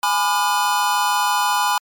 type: chord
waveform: square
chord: G# diminished seventh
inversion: none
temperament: just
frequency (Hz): 830.6 / 996.7 / 1196.1 / 1435.3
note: G#5 / B5 / D6 / F6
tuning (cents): 0 / +16 / +31 / +47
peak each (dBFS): -22 / -20 / -26 / -26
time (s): 0.03-1.78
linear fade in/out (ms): 2
effects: MP3 96 kbps